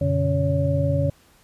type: tone cluster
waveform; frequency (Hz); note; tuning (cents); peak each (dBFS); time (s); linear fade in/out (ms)
sine; 91.2 / 123.7 / 143.9 / 278.8 / 564; F#2 / B2 / D3 / C#4 / C#5; -24 / +3 / -35 / +10 / +30; -24 / -29 / -22 / -29 / -24; 0.01-1.1; 5
effects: pink hiss -56 dBFS RMS until 1.43 s + resampled to 32000 Hz